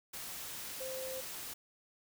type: tone in noise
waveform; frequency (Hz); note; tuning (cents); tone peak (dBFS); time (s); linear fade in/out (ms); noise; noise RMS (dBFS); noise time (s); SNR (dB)
sine; 522; C5; -4; -40; 0.8-1.21; 10; white; -44; 0.13-1.54; +1
effects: none